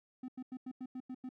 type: tone bursts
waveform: triangle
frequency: 255.5 Hz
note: C4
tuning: 41 cents flat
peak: -38 dBFS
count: 8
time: 0.23-1.291 s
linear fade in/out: 5 ms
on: 53 ms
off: 91 ms
effects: none